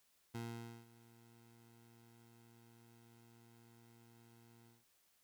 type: tone with ADSR envelope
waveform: 20% pulse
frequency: 116.54 Hz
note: A#2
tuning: in tune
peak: -37 dBFS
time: 0.34-4.85 s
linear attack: 12 ms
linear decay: 500 ms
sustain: -21 dB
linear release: 180 ms
effects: white hiss -75 dBFS RMS until 5.23 s